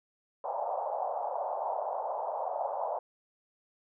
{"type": "band-pass noise", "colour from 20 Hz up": "white", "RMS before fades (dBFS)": -34, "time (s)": [0.44, 2.99], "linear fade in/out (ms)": 2, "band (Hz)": [560, 900], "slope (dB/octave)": 48, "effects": []}